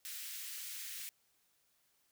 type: high-pass noise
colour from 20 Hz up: white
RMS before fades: -45 dBFS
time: 0.05-1.09 s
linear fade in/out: 0 ms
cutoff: 1700 Hz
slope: 24 dB/octave
effects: white hiss -75 dBFS RMS until 2.11 s

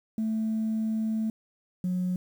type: tone pair in turn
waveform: sine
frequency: 220 / 181.68 Hz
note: A3 / F#3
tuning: 0 / -31 cents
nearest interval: minor third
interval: 331 cents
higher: first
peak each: -24 dBFS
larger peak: neither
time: 0.18-1.3 / 1.84-2.16 s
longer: first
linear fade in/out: 2 ms
effects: tanh soft clip ceiling -22 dBFS + 9-bit

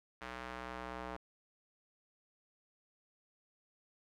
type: tone with band-pass filter sweep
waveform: square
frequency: 61.9 Hz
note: B1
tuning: 5 cents sharp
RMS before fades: -45 dBFS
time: 0.21-1.17 s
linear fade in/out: 10 ms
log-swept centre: 1600 to 930 Hz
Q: 0.99
effects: none

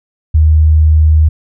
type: tone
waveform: sine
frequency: 77.78 Hz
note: D#2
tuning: in tune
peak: -4 dBFS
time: 0.34-1.29 s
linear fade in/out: 10 ms
effects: none

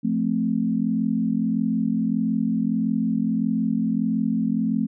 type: chord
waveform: sine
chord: F major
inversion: none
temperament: equal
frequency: 174.61 / 220 / 261.6 Hz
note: F3 / A3 / C4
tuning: 0 / 0 / 0 cents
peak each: -27 / -22 / -25 dBFS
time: 0.03-4.87 s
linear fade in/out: 20 ms
effects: none

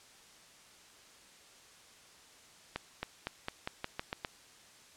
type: accelerating click train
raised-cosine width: 0.3 ms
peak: -19 dBFS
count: 9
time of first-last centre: 2.76-4.248 s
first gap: 270 ms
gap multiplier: 0.89
effects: white hiss -58 dBFS RMS until 4.96 s + low-pass 8000 Hz 12 dB/octave

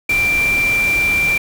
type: tone in noise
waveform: sine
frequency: 2359 Hz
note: D7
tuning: 7 cents sharp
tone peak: -13 dBFS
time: 0.09-1.38 s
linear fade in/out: 5 ms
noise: pink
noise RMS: -26 dBFS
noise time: 0.09-1.38 s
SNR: +10 dB
effects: none

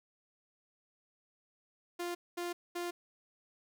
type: tone bursts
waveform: sawtooth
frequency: 349.2 Hz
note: F4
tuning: in tune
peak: -32 dBFS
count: 3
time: 1.99-2.91 s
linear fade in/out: 10 ms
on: 160 ms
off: 220 ms
effects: none

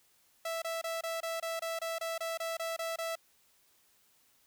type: tone bursts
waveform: sawtooth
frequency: 659.3 Hz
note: E5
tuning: in tune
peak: -30 dBFS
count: 14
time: 0.45-3.155 s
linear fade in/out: 5 ms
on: 170 ms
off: 25 ms
effects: white hiss -68 dBFS RMS until 4.46 s

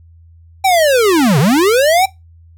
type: linear two-way sweep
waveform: square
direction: down then up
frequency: 789 to 125.1 to 789 Hz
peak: -9 dBFS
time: 0.64-2.06 s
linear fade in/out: 10 ms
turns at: 1.39 s
effects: noise-tail reverb RT60 0.2 s tail -20 dB re dry + added 83 Hz sine -40 dBFS peak until 2.57 s

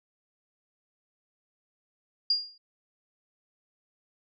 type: tone with exponential decay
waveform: sine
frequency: 4819 Hz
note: D8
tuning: 44 cents sharp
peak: -19 dBFS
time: 2.3-2.58 s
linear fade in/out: 5 ms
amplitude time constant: 60 ms
effects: none

